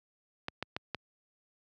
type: clicks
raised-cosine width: 0.3 ms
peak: -18 dBFS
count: 4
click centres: 0.484 / 0.626 / 0.765 / 0.947 s
effects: high-pass 80 Hz 12 dB/octave